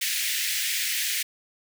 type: high-pass noise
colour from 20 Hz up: pink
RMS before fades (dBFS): -27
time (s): 0.01-1.23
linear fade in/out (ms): 10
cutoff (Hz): 1800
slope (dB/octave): 48
effects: none